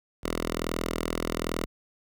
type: tone with notch filter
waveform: 5% pulse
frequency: 41.2 Hz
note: E1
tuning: in tune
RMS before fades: -31 dBFS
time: 0.23-1.66 s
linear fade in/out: 10 ms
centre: 110 Hz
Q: 0.71
effects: none